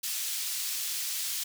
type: high-pass noise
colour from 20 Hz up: pink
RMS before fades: -33 dBFS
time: 0.03-1.44 s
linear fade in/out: 10 ms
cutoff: 4000 Hz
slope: 12 dB/octave
effects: none